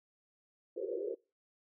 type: band-pass noise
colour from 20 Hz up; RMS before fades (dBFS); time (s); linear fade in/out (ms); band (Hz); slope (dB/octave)
white; -38; 0.76-1.15; 10; 350 to 530; 96
effects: noise-tail reverb RT60 0.3 s tail -24 dB re dry